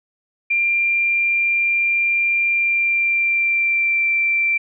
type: tone with pitch glide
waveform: sine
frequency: 2382 to 2349 Hz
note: D7 to D7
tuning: +24 to 0 cents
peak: -15 dBFS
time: 0.5-4.58 s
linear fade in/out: 10 ms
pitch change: -24 cents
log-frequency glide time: 2.48-4.09 s
effects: none